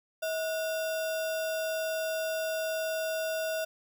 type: tone with sample-and-hold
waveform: sine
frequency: 641 Hz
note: E5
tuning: 49 cents flat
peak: -29 dBFS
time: 0.22-3.65 s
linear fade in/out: 10 ms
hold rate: 2100 Hz
effects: none